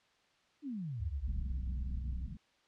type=exponential sweep; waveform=sine; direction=down; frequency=311.1 to 30.31 Hz; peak=-37 dBFS; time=0.62-1.46 s; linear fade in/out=50 ms
type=tone with pitch glide; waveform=sine; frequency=70.9 to 62.44 Hz; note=C#2 to B1; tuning=+40 to +20 cents; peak=-36 dBFS; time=1-2.27 s; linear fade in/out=5 ms; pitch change=-220 cents; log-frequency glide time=1.13-1.65 s
type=low-pass noise; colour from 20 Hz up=pink; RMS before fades=-44 dBFS; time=1.27-2.37 s; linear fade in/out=0 ms; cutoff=230 Hz; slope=48 dB/octave
effects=white hiss -70 dBFS RMS until 2.67 s + low-pass 4000 Hz 12 dB/octave